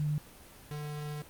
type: tone pair in turn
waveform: sine / square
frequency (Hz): 149.8 / 148.85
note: D3 / D3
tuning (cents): +35 / +24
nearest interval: unison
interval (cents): 11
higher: first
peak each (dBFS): -28 / -37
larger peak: first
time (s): 0-0.18 / 0.71-1.22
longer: second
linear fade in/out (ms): 0
effects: pink hiss -53 dBFS RMS until 1.29 s + Opus 24 kbps